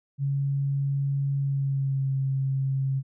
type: tone with pitch glide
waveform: sine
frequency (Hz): 139.1 to 134.91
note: C#3 to C#3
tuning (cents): +6 to -47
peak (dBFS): -23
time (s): 0.18-3.03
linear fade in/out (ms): 50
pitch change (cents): -53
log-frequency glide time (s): 1.39-2.12
effects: none